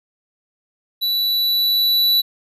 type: tone with level ramp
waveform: square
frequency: 3951 Hz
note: B7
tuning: in tune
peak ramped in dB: -18 to -13 dBFS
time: 1.01-2.22 s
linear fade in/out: 20 ms
effects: resampled to 32000 Hz